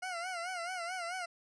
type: tone with vibrato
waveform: 20% pulse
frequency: 711 Hz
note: F5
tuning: 31 cents sharp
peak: -32 dBFS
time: 0.02-1.26 s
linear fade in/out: 10 ms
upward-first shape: sine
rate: 4.6 Hz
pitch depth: 99 cents each way
effects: resampled to 22050 Hz